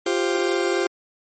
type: chord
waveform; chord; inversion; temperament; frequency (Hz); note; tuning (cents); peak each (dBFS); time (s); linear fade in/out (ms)
40% pulse; F suspended second; none; just; 349.2 / 392.9 / 523.8; F4 / G4 / C5; 0 / +4 / +2; -22 / -23 / -27; 0.06-0.87; 5
effects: MP3 32 kbps